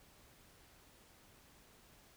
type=silence; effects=pink hiss -64 dBFS RMS until 2.16 s